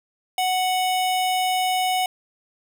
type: tone pair together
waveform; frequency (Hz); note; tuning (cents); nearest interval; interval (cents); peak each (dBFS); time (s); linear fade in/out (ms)
square; 740 / 2960; F#5 / F#7; 0 / 0; 2 octaves; 2400; -21 / -29; 0.38-2.06; 2
effects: none